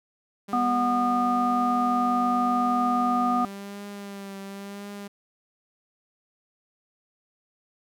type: tone with vibrato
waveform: sawtooth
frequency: 199.3 Hz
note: G3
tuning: 29 cents sharp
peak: -32 dBFS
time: 0.48-5.08 s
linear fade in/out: 10 ms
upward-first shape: triangle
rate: 0.96 Hz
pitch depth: 34 cents each way
type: harmonic tone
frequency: 244.6 Hz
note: B3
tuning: 16 cents flat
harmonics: 1 / 3 / 5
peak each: -25 / -25 / -25 dBFS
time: 0.53-3.45 s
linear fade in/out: 2 ms
effects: none